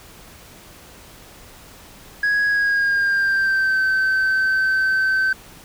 sine tone with pitch glide, 1661.2 to 1541 Hz, G#6 to G6, 0 to -30 cents, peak -13 dBFS, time 2.23-5.33 s, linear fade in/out 5 ms, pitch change -130 cents, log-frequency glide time 2.47-3.79 s, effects tanh soft clip ceiling -15 dBFS + pink hiss -44 dBFS RMS until 5.64 s

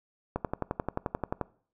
click train, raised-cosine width 1 ms, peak -15 dBFS, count 13, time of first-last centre 0.36-1.413 s, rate 11.4 Hz, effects noise-tail reverb RT60 0.5 s tail -21 dB re dry

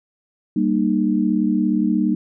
sine chord, Eb major, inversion first, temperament equal with one note detuned, 196 / 233.1 / 305.4 Hz, G3 / Bb3 / Eb4, 0 / 0 / -32 cents, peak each -20 dBFS, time 0.56-2.15 s, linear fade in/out 5 ms, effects none

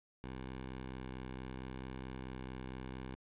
10% pulse tone with vibrato, 64.5 Hz, C2, 24 cents flat, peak -35 dBFS, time 0.24-3.15 s, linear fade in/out 0 ms, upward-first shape triangle, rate 0.75 Hz, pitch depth 8 cents each way, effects resampled to 8000 Hz + 11-bit

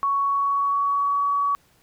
sine tone with pitch glide, 1114 to 1132.8 Hz, C#6 to C#6, +8 to +37 cents, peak -19 dBFS, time 0.03-1.55 s, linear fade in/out 0 ms, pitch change +29 cents, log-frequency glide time 0.16-1.24 s, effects pink hiss -60 dBFS RMS until 1.82 s

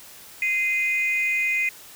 sine tone pair together, 2073 / 2478 Hz, C7 / D#7, -17 / -8 cents, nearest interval minor third, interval 309 cents, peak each -22 dBFS, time 0.42-1.69 s, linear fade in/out 2 ms, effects tanh soft clip ceiling -15 dBFS + white hiss -45 dBFS RMS until 1.95 s

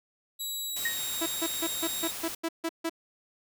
15% pulse tone with pitch glide, 3900 to 3756 Hz, B7 to A#7, -23 to +12 cents, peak -26 dBFS, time 0.39-2.12 s, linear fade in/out 20 ms, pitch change -65 cents, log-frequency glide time 0.68-1 s
white noise, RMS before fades -38 dBFS, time 0.76-2.35 s, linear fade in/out 5 ms
sine tone with exponential decay, 1864.7 Hz, A#6, in tune, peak -24 dBFS, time 0.85-1.03 s, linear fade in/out 5 ms, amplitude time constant 38 ms
sawtooth tone bursts, 329.6 Hz, E4, in tune, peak -24 dBFS, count 9, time 1.21-2.896 s, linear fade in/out 10 ms, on 54 ms, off 150 ms
effects none

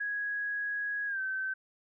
sine tone with pitch glide, 1661.2 to 1541 Hz, G#6 to G6, 0 to -30 cents, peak -31 dBFS, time 0-1.54 s, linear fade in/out 10 ms, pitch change -130 cents, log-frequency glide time 1.07-1.2 s, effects none

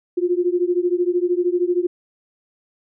sine beating tone pair, 349.2 / 362.2 Hz, F4 / F#4, 0 / -37 cents, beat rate 13 Hz, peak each -19 / -20 dBFS, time 0.17-1.87 s, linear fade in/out 10 ms, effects none

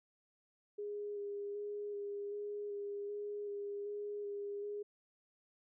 sine tone with vibrato, 409.3 Hz, G#4, 25 cents flat, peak -39 dBFS, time 0.78-4.83 s, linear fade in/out 10 ms, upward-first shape square, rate 1.3 Hz, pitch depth 14 cents each way, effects none

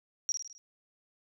sine tone with echo, 5690 Hz, F8, 31 cents sharp, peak -27 dBFS, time 0.29-0.32 s, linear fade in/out 0 ms, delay 52 ms, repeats 5, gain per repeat -5 dB, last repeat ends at 0.58 s, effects none

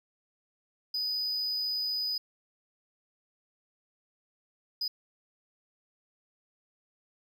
triangle tone bursts at uneven times, 4978 Hz, D#8, in tune, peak -28 dBFS, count 2, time 0.94-2.18 / 4.81-4.88 s, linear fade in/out 5 ms, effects none

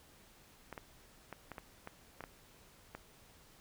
clicks, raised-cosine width 0.5 ms, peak -29 dBFS, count 9, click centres 0.727 / 0.778 / 1.327 / 1.517 / 1.582 / 1.874 / 2.207 / 2.239 / 2.95 s, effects pink hiss -62 dBFS RMS until 3.6 s

